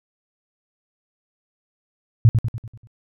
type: tone with echo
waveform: sine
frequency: 114.2 Hz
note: A#2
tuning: 35 cents flat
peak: -7 dBFS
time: 2.25-2.29 s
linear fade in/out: 0 ms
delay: 97 ms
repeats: 6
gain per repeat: -6 dB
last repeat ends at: 2.872 s
effects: none